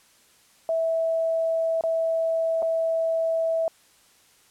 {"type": "tone with dropouts", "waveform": "sine", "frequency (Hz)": 654, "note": "E5", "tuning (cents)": -14, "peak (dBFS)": -21, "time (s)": [0.69, 3.68], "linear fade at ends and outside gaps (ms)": 1, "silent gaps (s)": [[1.81, 1.837], [2.622, 2.627]], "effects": ["white hiss -58 dBFS RMS until 4.5 s", "low-pass 11000 Hz 12 dB/octave"]}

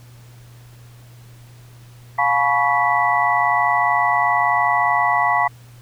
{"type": "tone cluster", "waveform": "sine", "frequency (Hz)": [708, 853, 976, 1117, 1970], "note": ["F5", "G#5", "B5", "C#6", "B6"], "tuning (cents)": [23, 46, -21, 13, -5], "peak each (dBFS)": -21, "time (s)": [2.18, 5.48], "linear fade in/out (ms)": 10, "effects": ["added 120 Hz sine -41 dBFS peak until 5.81 s", "pink hiss -51 dBFS RMS until 5.81 s"]}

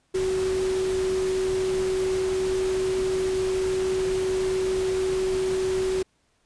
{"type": "tone in noise", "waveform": "sine", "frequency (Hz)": 376.2, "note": "F#4", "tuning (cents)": 29, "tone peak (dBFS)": -22, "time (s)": [0.14, 6.03], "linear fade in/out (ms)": 10, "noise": "pink", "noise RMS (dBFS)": -35, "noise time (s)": [0.14, 6.03], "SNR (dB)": 10, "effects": ["pink hiss -68 dBFS RMS until 6.45 s", "resampled to 22050 Hz"]}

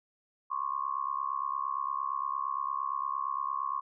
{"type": "tone with amplitude modulation", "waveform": "sine", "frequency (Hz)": 1090, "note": "C#6", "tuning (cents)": -29, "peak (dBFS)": -26, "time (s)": [0.5, 3.81], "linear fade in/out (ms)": 20, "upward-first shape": "sine", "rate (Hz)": 68.7, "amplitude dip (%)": 100, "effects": []}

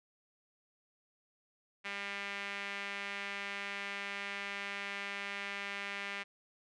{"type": "tone with band-pass filter", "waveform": "sawtooth", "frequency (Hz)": 199.9, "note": "G3", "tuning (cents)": 34, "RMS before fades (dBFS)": -41, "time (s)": [1.84, 6.24], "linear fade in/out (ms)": 20, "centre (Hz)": 2200, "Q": 2.4, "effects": ["resampled to 24000 Hz"]}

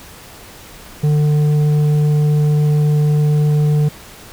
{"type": "tone with tanh clipping", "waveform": "triangle", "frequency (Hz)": 149.4, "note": "D3", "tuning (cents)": 30, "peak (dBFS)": -12, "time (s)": [1.03, 3.89], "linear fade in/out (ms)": 10, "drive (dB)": 11, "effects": ["pink hiss -38 dBFS RMS until 4.32 s"]}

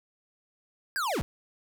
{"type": "linear sweep", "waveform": "square", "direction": "down", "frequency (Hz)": [1661.2, 38.7], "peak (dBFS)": -28, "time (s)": [0.96, 1.22], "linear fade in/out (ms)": 0, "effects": []}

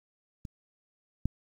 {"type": "clicks", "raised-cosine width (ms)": 5, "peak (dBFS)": [-27, -15], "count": 2, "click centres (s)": [0.452, 1.256], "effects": ["9-bit"]}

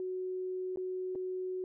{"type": "tone with dropouts", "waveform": "sine", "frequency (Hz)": 370, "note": "F#4", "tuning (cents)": 0, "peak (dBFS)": -34, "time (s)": [0, 1.64], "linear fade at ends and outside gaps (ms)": 1, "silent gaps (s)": [[0.76, 0.772], [1.151, 1.156]], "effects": []}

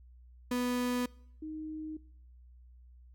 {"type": "tone pair in turn", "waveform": ["35% pulse", "sine"], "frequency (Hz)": [246.9, 311.1], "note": ["B3", "D#4"], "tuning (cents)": [0, 0], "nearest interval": "major third", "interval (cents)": 400, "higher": "second", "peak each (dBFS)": [-28, -38], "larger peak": "first", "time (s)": [[0.51, 1.06], [1.42, 1.97]], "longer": "neither", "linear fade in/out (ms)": 5, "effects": ["noise-tail reverb RT60 0.7 s tail -24 dB re dry", "added 61 Hz sine -53 dBFS peak until 3.14 s"]}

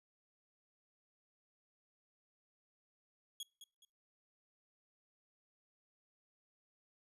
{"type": "tone with echo", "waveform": "sawtooth", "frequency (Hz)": 3322, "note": "G#7", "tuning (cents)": 0, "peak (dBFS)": -39, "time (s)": [3.4, 3.43], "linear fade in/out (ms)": 2, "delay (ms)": 210, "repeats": 2, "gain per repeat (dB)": -10, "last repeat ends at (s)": 3.85, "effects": ["noise-tail reverb RT60 0.4 s tail -26 dB re dry", "resampled to 32000 Hz"]}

